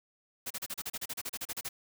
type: noise bursts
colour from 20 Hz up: white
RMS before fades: -37 dBFS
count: 16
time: 0.46-1.69 s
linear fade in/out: 10 ms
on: 45 ms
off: 34 ms
effects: none